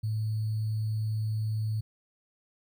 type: tone with sample-and-hold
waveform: sine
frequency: 108.8 Hz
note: A2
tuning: 19 cents flat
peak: -27 dBFS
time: 0.03-1.81 s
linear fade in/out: 10 ms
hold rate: 4410 Hz
effects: none